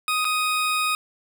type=tone with dropouts; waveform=20% pulse; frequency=1249 Hz; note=D#6; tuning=6 cents sharp; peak=-16 dBFS; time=0.08-0.95 s; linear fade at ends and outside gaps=1 ms; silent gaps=0.246-0.251 s; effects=none